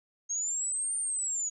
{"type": "linear two-way sweep", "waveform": "sine", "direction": "up then down", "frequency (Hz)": [6450, 9000, 6730], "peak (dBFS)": -29, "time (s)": [0.29, 1.5], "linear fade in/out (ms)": 20, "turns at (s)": 0.97, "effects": []}